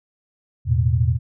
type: chord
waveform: sine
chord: E suspended fourth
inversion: none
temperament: equal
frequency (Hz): 82.41 / 110 / 123.47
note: E2 / A2 / B2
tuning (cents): 0 / 0 / 0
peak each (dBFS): -20 / -20 / -19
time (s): 0.65-1.19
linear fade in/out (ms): 50
effects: none